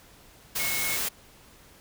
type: tone in noise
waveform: sine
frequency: 2183 Hz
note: C#7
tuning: 27 cents flat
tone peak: -31 dBFS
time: 0.59-0.97 s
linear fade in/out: 10 ms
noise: white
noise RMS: -29 dBFS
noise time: 0.55-1.09 s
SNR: -5 dB
effects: pink hiss -54 dBFS RMS until 1.8 s